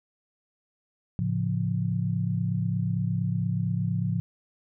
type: chord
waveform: sine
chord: A augmented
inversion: none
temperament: equal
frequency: 110 / 138.59 / 174.61 Hz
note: A2 / C#3 / E#3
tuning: 0 / 0 / 0 cents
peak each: -28 / -30 / -28 dBFS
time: 1.19-4.2 s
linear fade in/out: 0 ms
effects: none

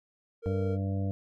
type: tone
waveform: triangle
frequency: 460.7 Hz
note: A#4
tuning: 20 cents flat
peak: -30 dBFS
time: 0.42-0.78 s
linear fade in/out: 50 ms
type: harmonic tone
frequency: 97.4 Hz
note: G2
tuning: 11 cents flat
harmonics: 1 / 2 / 3 / 5 / 6 / 7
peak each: -29 / -35 / -39 / -43 / -45 / -46 dBFS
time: 0.46-1.11 s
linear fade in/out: 0 ms
effects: none

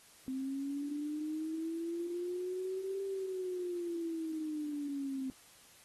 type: linear two-way sweep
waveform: sine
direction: up then down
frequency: 260 to 392 to 260.4 Hz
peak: -35 dBFS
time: 0.28-5.3 s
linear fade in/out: 0 ms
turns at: 3.04 s
effects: white hiss -60 dBFS RMS until 5.84 s + AAC 32 kbps

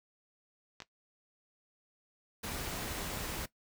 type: clicks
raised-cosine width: 0.2 ms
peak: -27 dBFS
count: 2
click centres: 0.803 / 0.821 s
type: noise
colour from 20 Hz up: pink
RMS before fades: -39 dBFS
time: 2.43-3.46 s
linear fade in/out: 10 ms
effects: noise-tail reverb RT60 0.1 s tail -17 dB re dry

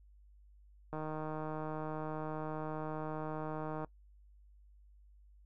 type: click train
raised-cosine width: 1 ms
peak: -27 dBFS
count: 453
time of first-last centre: 0.93-3.846 s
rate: 155 Hz
effects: noise-tail reverb RT60 0.1 s tail -22 dB re dry + added 50 Hz sine -58 dBFS peak until 5.45 s

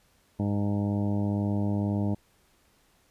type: harmonic tone with a mistuned harmonic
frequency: 102 Hz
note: G#2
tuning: 31 cents flat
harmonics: 1 / 2 / 3 / 4 / 5 / 6 / 7 / 8 / 9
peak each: -28 / -28 / -33 / -42 / -43 / -40 / -46 / -46 / -48 dBFS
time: 0.39-2.15 s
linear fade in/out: 10 ms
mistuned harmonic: 8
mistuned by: +32 cents
effects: pink hiss -65 dBFS RMS until 3.1 s + resampled to 32000 Hz

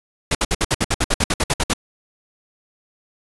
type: noise bursts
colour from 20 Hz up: pink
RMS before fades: -18 dBFS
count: 15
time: 0.31-1.736 s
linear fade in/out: 5 ms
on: 40 ms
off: 59 ms
effects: resampled to 24000 Hz

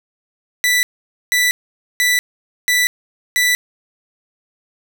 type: tone bursts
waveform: sawtooth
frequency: 1975.5 Hz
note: B6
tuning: in tune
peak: -9 dBFS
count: 5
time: 0.64-3.55 s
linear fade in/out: 0 ms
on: 190 ms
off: 490 ms
effects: none

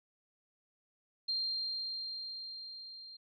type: tone with level ramp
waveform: sine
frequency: 4186 Hz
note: C8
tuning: in tune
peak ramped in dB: -31 to -48 dBFS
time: 1.28-3.17 s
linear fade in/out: 10 ms
effects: none

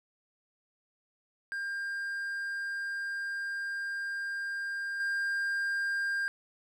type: tone with level steps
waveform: triangle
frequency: 1600 Hz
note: G6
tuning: 35 cents sharp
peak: -31 / -27 dBFS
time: 1.52-6.28 s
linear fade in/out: 0 ms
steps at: 5 s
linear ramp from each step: 2 ms
effects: none

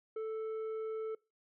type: tone with tanh clipping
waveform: sine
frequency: 440 Hz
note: A4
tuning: in tune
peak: -37 dBFS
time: 0.16-1.15 s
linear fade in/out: 5 ms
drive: 6 dB
effects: noise-tail reverb RT60 0.3 s tail -25 dB re dry

